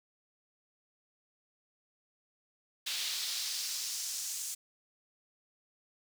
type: noise with high-pass filter sweep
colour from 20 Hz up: brown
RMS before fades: -37 dBFS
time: 2.86-4.55 s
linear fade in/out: 10 ms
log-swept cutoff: 3600 to 7200 Hz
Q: 1.8
effects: none